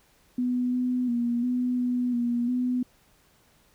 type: tone with pitch steps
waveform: sine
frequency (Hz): 248.1 / 250 / 238.2 / 248.7 / 247 / 239.2 / 249.5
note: B3 / B3 / A#3 / B3 / B3 / A#3 / B3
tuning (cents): +8 / +21 / +38 / +12 / 0 / +45 / +18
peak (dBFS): -23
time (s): 0.38-2.83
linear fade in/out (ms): 5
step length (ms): 350
effects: pink hiss -62 dBFS RMS until 3.74 s